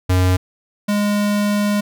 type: tone pair in turn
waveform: square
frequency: 91.8 / 206.1 Hz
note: F#2 / G#3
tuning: -13 / -13 cents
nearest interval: octave + major second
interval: 1400 cents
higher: second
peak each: -13 / -16 dBFS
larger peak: first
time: 0.09-0.37 / 0.88-1.81 s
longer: second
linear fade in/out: 10 ms
effects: none